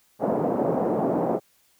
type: band-pass noise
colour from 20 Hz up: white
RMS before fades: -24 dBFS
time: 0.19-1.4 s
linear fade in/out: 50 ms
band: 160 to 690 Hz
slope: 24 dB/octave
effects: white hiss -63 dBFS RMS until 1.79 s